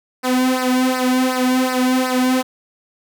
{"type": "tone with flanger", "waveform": "sawtooth", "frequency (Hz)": 255.2, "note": "C4", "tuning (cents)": -43, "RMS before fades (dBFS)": -17, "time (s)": [0.23, 2.43], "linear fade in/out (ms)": 20, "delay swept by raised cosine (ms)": [0.29, 2.39], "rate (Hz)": 2.7, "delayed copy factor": -0.85, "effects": []}